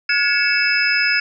sine tone cluster, 1438 / 1694 / 2230 / 2635 / 5090 Hz, F#6 / G#6 / C#7 / E7 / D#8, -50 / +34 / +10 / -1 / +39 cents, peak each -21 dBFS, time 0.09-1.2 s, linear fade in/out 5 ms, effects none

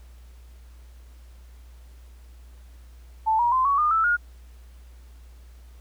sine tone with pitch steps, 880 / 954.1 / 1034.5 / 1121.6 / 1216.1 / 1318.5 / 1429.6 Hz, A5 / A#5 / C6 / C#6 / D#6 / E6 / F6, 0 / +40 / -20 / +20 / -40 / 0 / +40 cents, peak -18 dBFS, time 3.26-4.17 s, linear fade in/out 20 ms, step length 130 ms, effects added 60 Hz sine -44 dBFS peak until 5.8 s + pink hiss -60 dBFS RMS until 5.8 s

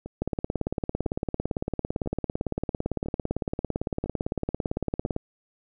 two click trains, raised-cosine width 2 ms, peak -23 / -13 dBFS, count 6 / 89, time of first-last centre 0.06-5.06 / 0.22-5.164 s, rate 1 / 17.8 Hz, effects none

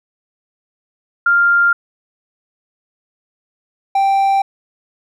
sine / triangle tone pair in turn, 1396.9 / 784 Hz, F6 / G5, 0 / 0 cents, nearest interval minor seventh, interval 1000 cents, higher first, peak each -9 dBFS, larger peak neither, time 1.26-1.73 / 3.95-4.42 s, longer neither, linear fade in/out 5 ms, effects none

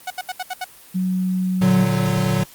sawtooth tone bursts, 739 Hz, F#5, 2 cents flat, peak -20 dBFS, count 6, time 0.07-0.644 s, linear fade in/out 5 ms, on 34 ms, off 74 ms
sine tone, 185 Hz, F#3, in tune, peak -18 dBFS, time 0.94-1.85 s, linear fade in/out 20 ms
square chord, Bb augmented, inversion none, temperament equal, 116.54 / 146.83 / 185 Hz, Bb2 / D3 / F#3, 0 / 0 / 0 cents, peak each -23 / -23 / -21 dBFS, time 1.61-2.44 s, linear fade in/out 10 ms
effects white hiss -45 dBFS RMS until 2.54 s + Opus 24 kbps

